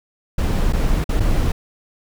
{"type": "noise with dropouts", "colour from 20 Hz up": "brown", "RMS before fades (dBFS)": -17, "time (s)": [0.38, 1.52], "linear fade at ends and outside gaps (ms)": 5, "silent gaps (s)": [[0.726, 0.732], [1.042, 1.091], [1.199, 1.203]], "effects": []}